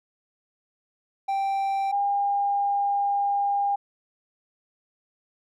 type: tone pair in turn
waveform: triangle / sine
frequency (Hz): 784 / 805.1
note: G5 / G5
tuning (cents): 0 / +46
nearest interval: unison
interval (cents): 46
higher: second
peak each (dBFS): -21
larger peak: neither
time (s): 1.28-1.92 / 1.92-3.76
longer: second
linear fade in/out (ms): 10
effects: none